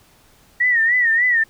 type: tone with vibrato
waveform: sine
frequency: 1894 Hz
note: A#6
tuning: 27 cents sharp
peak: -13 dBFS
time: 0.6-1.44 s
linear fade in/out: 10 ms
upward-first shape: sine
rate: 3.4 Hz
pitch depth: 100 cents each way
effects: pink hiss -53 dBFS RMS until 1.49 s